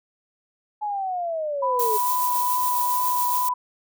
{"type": "linear sweep", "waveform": "sine", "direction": "down", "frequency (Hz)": [853, 415.3], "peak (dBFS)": -24, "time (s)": [0.81, 1.98], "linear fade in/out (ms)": 20}
{"type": "tone with vibrato", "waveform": "sine", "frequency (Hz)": 987.8, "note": "B5", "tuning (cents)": 0, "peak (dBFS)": -21, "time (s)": [1.62, 3.54], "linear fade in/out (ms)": 10, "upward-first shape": "sine", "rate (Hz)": 2.3, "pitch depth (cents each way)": 13}
{"type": "noise with tremolo", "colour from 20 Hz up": "violet", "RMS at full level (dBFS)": -26, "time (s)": [1.79, 3.49], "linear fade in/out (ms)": 5, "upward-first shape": "sine", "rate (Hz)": 7.2, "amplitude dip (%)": 30}
{"effects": []}